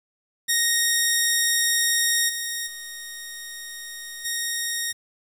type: tone with level steps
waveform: 10% pulse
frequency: 1864.7 Hz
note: A#6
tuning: in tune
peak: -10 / -18 / -26 / -16 dBFS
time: 0.48-4.93 s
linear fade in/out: 20 ms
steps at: 2.28 / 2.66 / 4.24 s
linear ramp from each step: 20 ms
effects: 8-bit